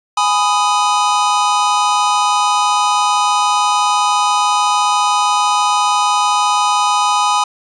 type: chord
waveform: square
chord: G# minor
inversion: none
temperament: just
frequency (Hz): 830.6 / 996.7 / 1245.9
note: G#5 / B5 / D#6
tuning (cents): 0 / +16 / +2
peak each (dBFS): -17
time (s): 0.17-7.44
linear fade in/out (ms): 5
effects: resampled to 22050 Hz + 8-bit